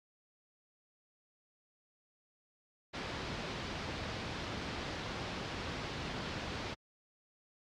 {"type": "low-pass noise", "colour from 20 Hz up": "pink", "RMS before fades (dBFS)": -40, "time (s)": [2.93, 6.75], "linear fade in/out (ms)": 20, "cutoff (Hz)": 4900, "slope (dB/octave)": 24, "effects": ["high-pass 60 Hz 12 dB/octave", "Opus 48 kbps"]}